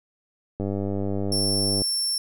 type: click train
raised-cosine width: 2 ms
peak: -15 dBFS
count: 122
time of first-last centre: 0.6-1.819 s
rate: 99.3 Hz
type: tone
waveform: 30% pulse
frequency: 5420 Hz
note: E8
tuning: 47 cents sharp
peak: -19 dBFS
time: 1.32-2.18 s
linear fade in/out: 2 ms
effects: none